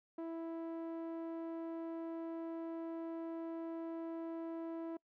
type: tone with low-pass filter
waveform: sawtooth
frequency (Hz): 329.6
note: E4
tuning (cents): 0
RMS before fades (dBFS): -43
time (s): 0.18-4.97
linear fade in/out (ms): 5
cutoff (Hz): 770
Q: 0.76
effects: noise-tail reverb RT60 0.1 s tail -26 dB re dry